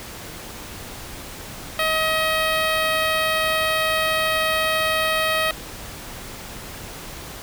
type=tone with notch filter; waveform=10% pulse; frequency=634 Hz; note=D#5; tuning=32 cents sharp; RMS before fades=-21 dBFS; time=1.79-5.51 s; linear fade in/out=2 ms; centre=7200 Hz; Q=0.94; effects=pink hiss -36 dBFS RMS until 7.42 s